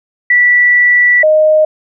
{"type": "tone pair in turn", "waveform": "sine", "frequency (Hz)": [1959, 619.2], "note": ["B6", "D#5"], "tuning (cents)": [-15, -9], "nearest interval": "octave + minor sixth", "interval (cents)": 1994, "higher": "first", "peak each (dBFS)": -5, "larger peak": "neither", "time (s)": [[0.3, 1.23], [1.23, 1.65]], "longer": "first", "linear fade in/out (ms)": 5, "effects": []}